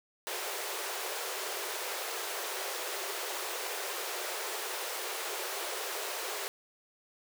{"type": "high-pass noise", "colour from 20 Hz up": "pink", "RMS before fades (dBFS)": -37, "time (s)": [0.27, 6.48], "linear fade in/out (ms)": 0, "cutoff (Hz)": 360, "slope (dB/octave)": 96, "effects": []}